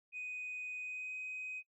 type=tone with pitch glide; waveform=sine; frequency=2495 to 2514 Hz; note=D#7 to D#7; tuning=+4 to +17 cents; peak=-39 dBFS; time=0.12-1.63 s; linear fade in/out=50 ms; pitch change=+13 cents; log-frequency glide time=0.79-1.15 s; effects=noise-tail reverb RT60 0.1 s tail -25 dB re dry + tanh soft clip ceiling -37 dBFS

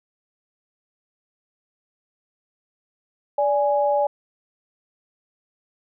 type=tone pair together; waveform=sine; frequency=581.4 / 830.6 Hz; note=D5 / G#5; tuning=-18 / 0 cents; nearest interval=tritone; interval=618 cents; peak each=-19 / -21 dBFS; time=3.38-4.07 s; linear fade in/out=5 ms; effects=none

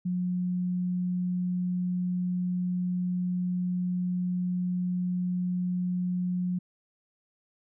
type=tone; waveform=sine; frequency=180 Hz; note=F#3; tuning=47 cents flat; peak=-26 dBFS; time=0.05-6.59 s; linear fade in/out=10 ms; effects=none

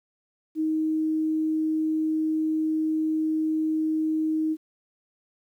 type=tone; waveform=sine; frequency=314.1 Hz; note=D#4; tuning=16 cents sharp; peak=-22 dBFS; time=0.55-4.57 s; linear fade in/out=50 ms; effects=10-bit

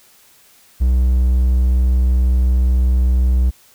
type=tone; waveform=triangle; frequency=62.7 Hz; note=B1; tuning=27 cents sharp; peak=-9 dBFS; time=0.8-3.51 s; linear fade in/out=20 ms; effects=white hiss -50 dBFS RMS until 3.74 s

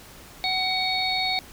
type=harmonic tone with a mistuned harmonic; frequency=749 Hz; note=F#5; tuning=21 cents sharp; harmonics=1 / 3 / 5 / 6; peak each=-28 / -28 / -28 / -28 dBFS; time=0.44-1.39 s; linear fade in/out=0 ms; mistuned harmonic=6; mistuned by=-43 cents; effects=pink hiss -46 dBFS RMS until 1.52 s

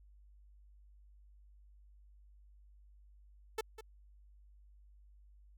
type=tone with echo; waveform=sawtooth; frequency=440 Hz; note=A4; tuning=in tune; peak=-30 dBFS; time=3.58-3.61 s; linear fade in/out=5 ms; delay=200 ms; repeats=1; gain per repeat=-13 dB; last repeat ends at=3.81 s; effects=added 50 Hz sine -58 dBFS peak until 5.57 s

